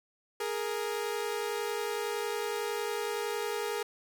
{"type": "tone pair together", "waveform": "sawtooth", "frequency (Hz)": [415.3, 466.2], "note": ["G#4", "A#4"], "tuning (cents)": [0, 0], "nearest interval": "major second", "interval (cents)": 200, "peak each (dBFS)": [-30, -31], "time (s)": [0.4, 3.83], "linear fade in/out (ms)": 5, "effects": []}